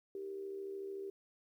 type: tone with amplitude modulation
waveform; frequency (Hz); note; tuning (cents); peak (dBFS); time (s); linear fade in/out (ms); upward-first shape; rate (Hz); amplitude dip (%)
sine; 392; G4; 0; -38; 0.15-1.1; 2; sine; 73.5; 55
effects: 12-bit